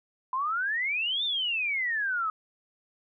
sine exponential two-way sweep, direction up then down, 1000 to 3662 to 1254 Hz, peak -26 dBFS, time 0.33-2.3 s, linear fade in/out 2 ms, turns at 1.24 s, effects none

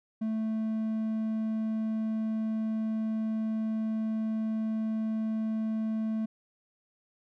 triangle tone with hard clipping, 220 Hz, A3, in tune, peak -29 dBFS, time 0.21-6.26 s, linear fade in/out 10 ms, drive 6 dB, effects none

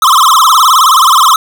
square tone with vibrato, 1159 Hz, D6, 23 cents flat, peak -4 dBFS, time 0.02-1.36 s, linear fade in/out 2 ms, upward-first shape sine, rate 19 Hz, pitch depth 230 cents each way, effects 7-bit

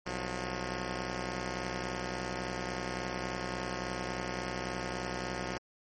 5% pulse tone pair together, 63.55 / 180 Hz, C2 / F#3, -50 / -47 cents, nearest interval octave + tritone, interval 1803 cents, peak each -26 dBFS, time 0.06-5.58 s, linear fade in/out 5 ms, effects MP3 32 kbps

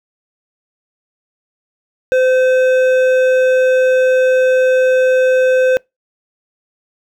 triangle tone with hard clipping, 514 Hz, C5, 31 cents flat, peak -11 dBFS, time 2.12-5.77 s, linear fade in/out 0 ms, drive 13 dB, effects noise-tail reverb RT60 0.2 s tail -26 dB re dry

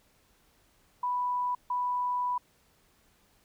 sine tone bursts at uneven times, 987.8 Hz, B5, in tune, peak -27 dBFS, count 2, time 1.03-1.55 / 1.7-2.38 s, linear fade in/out 5 ms, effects pink hiss -66 dBFS RMS until 3.44 s

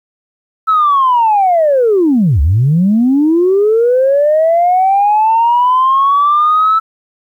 sine linear two-way sweep, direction down then up, 1318.5 to 65.41 to 1318.5 Hz, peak -6 dBFS, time 0.67-6.8 s, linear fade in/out 20 ms, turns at 2.41 s, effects tanh soft clip ceiling -3 dBFS + 8-bit

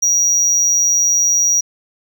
triangle tone, 5760 Hz, F#8, 47 cents flat, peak -10 dBFS, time 0.02-1.61 s, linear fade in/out 10 ms, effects none

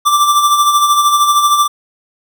square tone with tremolo, 1174.7 Hz, D6, in tune, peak -7 dBFS, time 0.05-1.68 s, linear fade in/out 20 ms, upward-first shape sine, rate 13 Hz, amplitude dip 50%, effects none

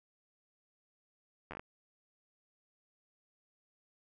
slowing click train, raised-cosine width 0.5 ms, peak -28 dBFS, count 6, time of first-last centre 1.51-1.595 s, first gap 11 ms, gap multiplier 1.22, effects none

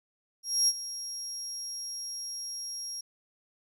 35% pulse tone with ADSR envelope, 5600 Hz, F8, 4 cents sharp, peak -18 dBFS, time 0.43-3.01 s, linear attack 250 ms, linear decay 44 ms, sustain -15 dB, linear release 6 ms, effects none

